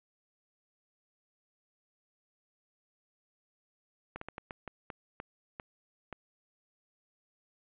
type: slowing click train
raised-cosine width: 0.5 ms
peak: -25 dBFS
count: 10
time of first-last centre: 4.16-6.127 s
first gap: 54 ms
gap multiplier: 1.33
effects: resampled to 8000 Hz + 9-bit